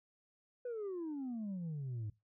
sine exponential sweep, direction down, 503 to 102.4 Hz, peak -36 dBFS, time 0.65-2.1 s, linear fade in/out 5 ms, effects noise-tail reverb RT60 0.2 s tail -19 dB re dry + tanh soft clip ceiling -37 dBFS

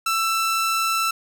sawtooth tone, 1331 Hz, E6, 16 cents sharp, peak -16 dBFS, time 0.06-1.11 s, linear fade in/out 5 ms, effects none

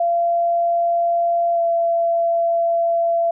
sine tone with pitch glide, 685 to 676.4 Hz, F5 to E5, -34 to +44 cents, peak -15 dBFS, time 0-3.31 s, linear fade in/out 5 ms, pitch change -22 cents, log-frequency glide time 1.53-1.61 s, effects none

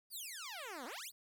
10% pulse exponential two-way sweep, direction down then up, 4978 to 227.1 to 4978 Hz, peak -36 dBFS, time 0.1-1.12 s, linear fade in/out 50 ms, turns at 0.85 s, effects 12-bit

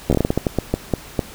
slowing click train, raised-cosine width 2 ms, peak -3 dBFS, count 14, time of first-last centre 0.1-1.192 s, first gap 12 ms, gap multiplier 1.29, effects pink hiss -39 dBFS RMS until 1.34 s

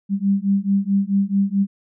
sine beating tone pair, 195.5 / 200.1 Hz, G3 / G3, -4 / +36 cents, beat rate 4.6 Hz, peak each -19 / -19 dBFS, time 0.09-1.67 s, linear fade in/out 50 ms, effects none

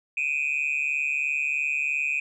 sine tone with amplitude modulation, 2489 Hz, D#7, in tune, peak -18 dBFS, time 0.17-2.2 s, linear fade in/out 5 ms, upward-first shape sine, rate 143 Hz, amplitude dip 95%, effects tanh soft clip ceiling -18 dBFS

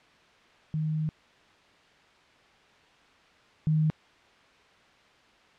sine tone pair in turn, 155.56 / 155.56 Hz, D#3 / D#3, 0 / 0 cents, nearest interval unison, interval 0 cents, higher neither, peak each -26 / -21 dBFS, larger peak second, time 0.74-1.09 / 3.67-3.9 s, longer first, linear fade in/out 0 ms, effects white hiss -58 dBFS RMS until 5.58 s + low-pass 3000 Hz 12 dB/octave

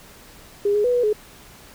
sine tone with pitch steps, 407.2 / 416.5 / 491.9 / 487.6 / 423.5 Hz, G#4 / G#4 / B4 / B4 / G#4, -34 / +5 / -7 / -22 / +34 cents, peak -16 dBFS, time 0.65-1.13 s, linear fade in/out 5 ms, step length 96 ms, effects pink hiss -46 dBFS RMS until 1.74 s

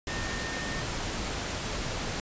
sine tone in noise, 1823 Hz, A#6, 39 cents flat, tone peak -38 dBFS, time 0.08-0.82 s, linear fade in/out 2 ms, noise pink, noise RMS -33 dBFS, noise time 0.07-2.2 s, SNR -8 dB, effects resampled to 16000 Hz

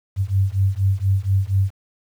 sine beating tone pair, 95 / 99.2 Hz, F#2 / G2, +46 / +21 cents, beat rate 4.2 Hz, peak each -19 dBFS, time 0.16-1.72 s, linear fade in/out 50 ms, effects 8-bit

